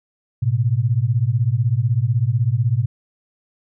sine beating tone pair, 110 / 126 Hz, A2 / B2, 0 / +35 cents, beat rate 16 Hz, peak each -18 dBFS, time 0.42-2.86 s, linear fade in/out 10 ms, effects none

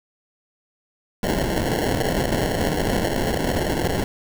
blue noise with sample-and-hold, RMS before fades -22 dBFS, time 1.23-4.04 s, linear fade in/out 2 ms, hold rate 1225 Hz, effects none

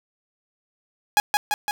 sawtooth tone with echo, 830.6 Hz, G#5, in tune, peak -10 dBFS, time 1.17-1.2 s, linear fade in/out 0 ms, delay 170 ms, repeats 3, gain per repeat -3 dB, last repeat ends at 1.71 s, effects none

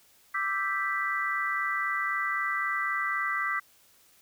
sine chord, E minor seventh, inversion third, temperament equal, 1174.7 / 1318.5 / 1568 / 1975.5 Hz, D6 / E6 / G6 / B6, 0 / 0 / 0 / 0 cents, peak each -32 / -35 / -34 / -30 dBFS, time 0.34-3.6 s, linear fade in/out 10 ms, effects white hiss -61 dBFS RMS until 4.21 s

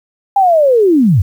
sine linear sweep, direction down, 813 to 77.5 Hz, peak -6 dBFS, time 0.36-1.22 s, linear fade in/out 5 ms, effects 7-bit

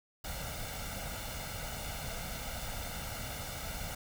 pink noise with comb filter, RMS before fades -40 dBFS, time 0.24-3.95 s, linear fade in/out 5 ms, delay 1.4 ms, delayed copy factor +0.7, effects none

